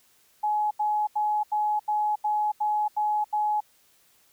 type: tone bursts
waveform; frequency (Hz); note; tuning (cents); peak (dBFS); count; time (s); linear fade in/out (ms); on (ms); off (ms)
sine; 844; G#5; +28; -22; 9; 0.43-3.606; 10; 280; 82
effects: white hiss -62 dBFS RMS until 4.32 s